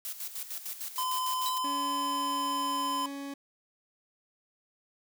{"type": "noise with tremolo", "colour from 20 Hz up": "blue", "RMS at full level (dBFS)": -37, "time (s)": [0.05, 1.58], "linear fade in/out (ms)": 0, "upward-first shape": "square", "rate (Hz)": 6.6, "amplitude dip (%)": 65}
{"type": "tone", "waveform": "square", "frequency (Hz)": 1021, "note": "C6", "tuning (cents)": -43, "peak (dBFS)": -30, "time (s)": [0.98, 3.06], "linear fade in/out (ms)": 2}
{"type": "tone with exponential decay", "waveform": "sawtooth", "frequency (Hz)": 3951, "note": "B7", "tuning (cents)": 0, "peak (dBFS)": -28, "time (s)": [1.46, 1.65], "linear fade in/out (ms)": 0, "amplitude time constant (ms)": 41}
{"type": "tone with pitch glide", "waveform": "40% pulse", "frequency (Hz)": [282.2, 279], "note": ["C#4", "C#4"], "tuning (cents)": [31, 11], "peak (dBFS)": -36, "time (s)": [1.64, 3.34], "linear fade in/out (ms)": 5, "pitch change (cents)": -20, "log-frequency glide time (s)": [1.95, 3.19]}
{"effects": []}